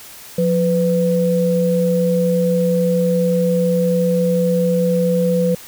sine tone pair together, 177.13 / 500 Hz, F3 / B4, +25 / +21 cents, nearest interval octave + tritone, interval 1796 cents, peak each -16 / -16 dBFS, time 0.38-5.55 s, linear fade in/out 5 ms, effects white hiss -38 dBFS RMS until 5.67 s

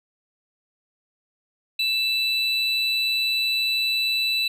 triangle tone pair together, 2647 / 3966 Hz, E7 / B7, +7 / +7 cents, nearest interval perfect fifth, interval 700 cents, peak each -23 / -21 dBFS, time 1.79-4.48 s, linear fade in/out 5 ms, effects none

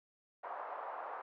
white band-pass noise, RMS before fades -44 dBFS, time 0.43-1.22 s, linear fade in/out 10 ms, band 590 to 1100 Hz, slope 24 dB/octave, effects none

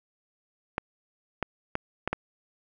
clicks, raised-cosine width 0.5 ms, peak -12 dBFS, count 5, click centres 0.781 / 1.427 / 1.754 / 2.076 / 2.13 s, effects none

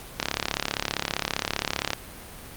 click train, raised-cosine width 0.2 ms, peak -6 dBFS, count 62, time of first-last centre 0.2-1.933 s, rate 35.2 Hz, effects pink hiss -42 dBFS RMS until 2.56 s + Opus 48 kbps

